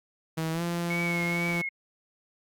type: tone with pitch glide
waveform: sawtooth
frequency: 161.1 to 171.67 Hz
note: E3 to F3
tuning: -39 to -29 cents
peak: -24 dBFS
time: 0.37-1.62 s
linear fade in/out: 10 ms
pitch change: +110 cents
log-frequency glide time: 0.52-0.62 s
type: tone with vibrato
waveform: sine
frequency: 2208 Hz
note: C#7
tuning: 7 cents flat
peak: -29 dBFS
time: 0.9-1.69 s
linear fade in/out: 5 ms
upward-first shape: triangle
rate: 2.2 Hz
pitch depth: 50 cents each way
effects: Opus 48 kbps